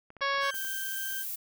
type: clicks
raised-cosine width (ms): 0.5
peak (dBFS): -34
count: 8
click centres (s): 0.104 / 0.167 / 0.208 / 0.343 / 0.383 / 0.434 / 0.543 / 0.648
type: harmonic tone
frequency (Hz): 554.4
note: C#5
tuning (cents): 0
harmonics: 1 / 2 / 3 / 4 / 5 / 6 / 7 / 8 / 9 / 10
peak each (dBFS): -35 / -30 / -32 / -36 / -43 / -39 / -44 / -44 / -46 / -43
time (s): 0.21-0.51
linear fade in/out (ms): 10
type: tone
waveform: 35% pulse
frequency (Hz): 1568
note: G6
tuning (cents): 0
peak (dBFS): -35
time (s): 0.4-1.25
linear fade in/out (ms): 50
type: noise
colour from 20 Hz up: violet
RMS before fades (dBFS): -36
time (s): 0.54-1.36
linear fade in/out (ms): 10
effects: none